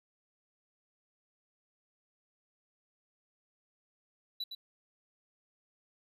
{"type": "tone with echo", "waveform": "triangle", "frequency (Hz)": 3951, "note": "B7", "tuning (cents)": 0, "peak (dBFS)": -33, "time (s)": [4.4, 4.44], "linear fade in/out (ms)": 5, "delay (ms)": 110, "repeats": 1, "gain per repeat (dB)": -6, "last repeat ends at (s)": 4.55, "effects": []}